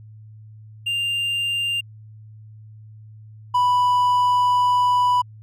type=tone pair in turn; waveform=triangle; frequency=2794 / 987.8 Hz; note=F7 / B5; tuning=0 / 0 cents; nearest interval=octave + tritone; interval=1800 cents; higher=first; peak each=-19 / -13 dBFS; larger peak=second; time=0.86-1.81 / 3.54-5.22 s; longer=second; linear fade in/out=10 ms; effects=added 108 Hz sine -40 dBFS peak until 5.42 s